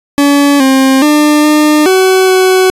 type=tone with pitch steps; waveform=40% pulse; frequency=284.7 / 266 / 299.3 / 302.2 / 376.3 / 373.9 Hz; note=C#4 / C4 / D4 / D4 / F#4 / F#4; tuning=+46 / +29 / +33 / +50 / +29 / +18 cents; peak=-4 dBFS; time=0.18-2.7 s; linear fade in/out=0 ms; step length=420 ms; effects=resampled to 32000 Hz